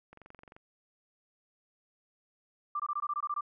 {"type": "click train", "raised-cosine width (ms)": 0.5, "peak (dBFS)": -36, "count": 11, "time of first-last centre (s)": [0.13, 0.565], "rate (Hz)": 23}
{"type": "tone bursts", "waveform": "sine", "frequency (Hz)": 1181, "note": "D6", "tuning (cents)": 9, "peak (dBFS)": -30, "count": 10, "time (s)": [2.75, 3.409], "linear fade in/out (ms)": 5, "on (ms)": 47, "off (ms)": 21}
{"effects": []}